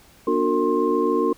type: tone cluster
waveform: sine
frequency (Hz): 242.3 / 296.7 / 364.1 / 455.8 / 1060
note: B3 / D4 / F#4 / A#4 / C6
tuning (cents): -33 / +18 / -28 / -39 / +22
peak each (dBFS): -27 / -24 / -23 / -22 / -26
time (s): 0.27-1.33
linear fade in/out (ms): 5
effects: pink hiss -52 dBFS RMS until 1.37 s